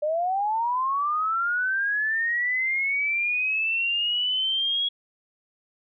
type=linear sweep; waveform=sine; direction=up; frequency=587.3 to 3336 Hz; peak=-22 dBFS; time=0.02-4.89 s; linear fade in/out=10 ms; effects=none